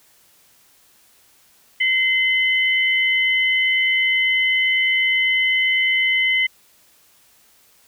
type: tone pair together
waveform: sine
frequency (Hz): 2055 / 3023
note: C7 / F#7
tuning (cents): -32 / +36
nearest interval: perfect fifth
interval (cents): 668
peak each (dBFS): -16 / -22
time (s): 1.8-6.47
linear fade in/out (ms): 10
effects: white hiss -55 dBFS RMS until 7.87 s